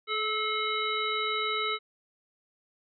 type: harmonic tone with a mistuned harmonic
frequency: 430 Hz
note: A4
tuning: 40 cents flat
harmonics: 1 / 3 / 5 / 7 / 9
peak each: -35 / -31 / -33 / -38 / -34 dBFS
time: 0.07-1.79 s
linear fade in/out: 50 ms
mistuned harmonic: 3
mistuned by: +18 cents
effects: none